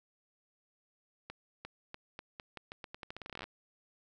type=accelerating click train; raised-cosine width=0.3 ms; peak=-27 dBFS; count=23; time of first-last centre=1.3-3.44 s; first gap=350 ms; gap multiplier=0.84; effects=none